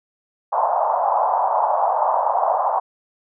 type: band-pass noise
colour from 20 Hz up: white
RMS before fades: -19 dBFS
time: 0.52-2.8 s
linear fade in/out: 10 ms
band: 620 to 1000 Hz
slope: 48 dB/octave
effects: none